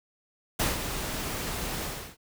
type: noise with ADSR envelope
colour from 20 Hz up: pink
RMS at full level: -25 dBFS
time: 0.59-2.17 s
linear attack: 10 ms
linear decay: 170 ms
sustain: -8 dB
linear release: 330 ms
effects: none